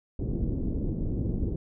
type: low-pass noise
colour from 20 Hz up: pink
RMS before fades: -29 dBFS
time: 0.19-1.56 s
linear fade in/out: 5 ms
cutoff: 370 Hz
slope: 24 dB/octave
effects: none